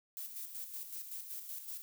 violet noise with tremolo, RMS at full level -43 dBFS, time 0.17-1.82 s, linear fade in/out 0 ms, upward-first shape square, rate 5.3 Hz, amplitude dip 50%, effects none

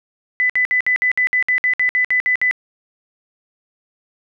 sine tone bursts, 2000 Hz, B6, 21 cents sharp, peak -13 dBFS, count 14, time 0.4-2.511 s, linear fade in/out 0 ms, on 96 ms, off 59 ms, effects none

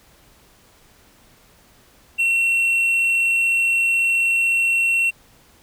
triangle tone, 2719 Hz, F7, 47 cents flat, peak -14 dBFS, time 2.18-5.11 s, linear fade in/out 20 ms, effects pink hiss -53 dBFS RMS until 5.62 s

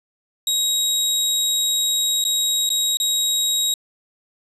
25% pulse tone with dropouts, 3805 Hz, A#7, 35 cents sharp, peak -14 dBFS, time 0.47-3.74 s, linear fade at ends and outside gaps 2 ms, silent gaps 2.241-2.25 / 2.692-2.702 / 2.971-3 s, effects resampled to 32000 Hz

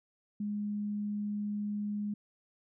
sine tone, 207.2 Hz, G#3, 4 cents flat, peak -32 dBFS, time 0.4-2.14 s, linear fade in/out 5 ms, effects none

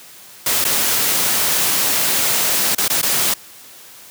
white noise with dropouts, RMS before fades -17 dBFS, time 0.46-3.34 s, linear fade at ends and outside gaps 5 ms, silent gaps 0.643-0.649 / 2.75-2.781 / 2.881-2.899 / 3.016-3.028 s, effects white hiss -41 dBFS RMS until 4.1 s + high-pass 100 Hz 12 dB/octave

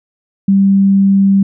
sine tone, 196 Hz, G3, in tune, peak -6 dBFS, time 0.48-1.43 s, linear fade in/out 5 ms, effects none

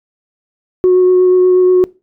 sine tone with vibrato, 366 Hz, F#4, 19 cents flat, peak -4 dBFS, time 0.84-1.84 s, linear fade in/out 0 ms, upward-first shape sine, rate 8.3 Hz, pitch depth 10 cents each way, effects noise-tail reverb RT60 0.3 s tail -23 dB re dry + tanh soft clip ceiling -3 dBFS

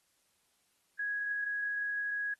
sine tone, 1661.2 Hz, G#6, in tune, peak -32 dBFS, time 0.99-2.34 s, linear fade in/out 5 ms, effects white hiss -74 dBFS RMS until 2.39 s + AAC 32 kbps

